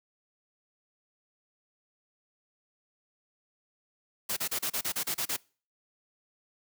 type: noise bursts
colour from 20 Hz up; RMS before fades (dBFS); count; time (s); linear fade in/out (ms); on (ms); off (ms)
white; -31; 10; 4.29-5.367; 10; 78; 33
effects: noise-tail reverb RT60 0.4 s tail -25 dB re dry + high-pass 100 Hz 12 dB/octave